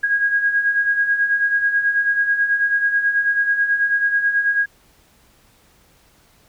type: beating tone pair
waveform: sine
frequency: 1633 / 1642.2 Hz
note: G#6 / G#6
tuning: -30 / -20 cents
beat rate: 9.2 Hz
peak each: -23 / -16 dBFS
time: 0.03-4.66 s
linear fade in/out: 10 ms
effects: pink hiss -55 dBFS RMS until 6.48 s